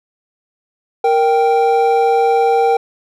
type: tone pair together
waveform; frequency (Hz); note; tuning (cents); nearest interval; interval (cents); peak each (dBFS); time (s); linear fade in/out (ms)
triangle; 466.2 / 782.9; A#4 / G5; 0 / -2; major sixth; 898; -11; 1.04-2.77; 5
effects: none